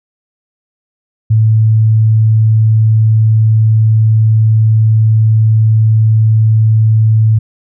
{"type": "tone", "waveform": "sine", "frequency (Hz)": 110, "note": "A2", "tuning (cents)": 0, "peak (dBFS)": -5, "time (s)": [1.3, 7.39], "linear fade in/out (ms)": 10, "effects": []}